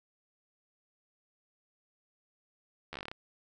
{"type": "slowing click train", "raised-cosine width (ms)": 0.3, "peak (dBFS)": -24, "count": 10, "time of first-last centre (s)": [2.93, 3.115], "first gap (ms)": 12, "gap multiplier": 1.13, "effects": []}